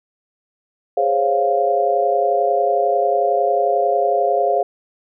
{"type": "chord", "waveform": "sine", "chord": "Db major seventh", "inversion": "second", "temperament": "equal with one note detuned", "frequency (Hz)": [413.6, 523.3, 554.4, 698.5], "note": ["Ab4", "C5", "Db5", "F5"], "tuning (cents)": [-7, 0, 0, 0], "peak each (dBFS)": [-21, -22, -21, -17], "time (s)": [0.97, 4.63], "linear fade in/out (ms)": 5, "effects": []}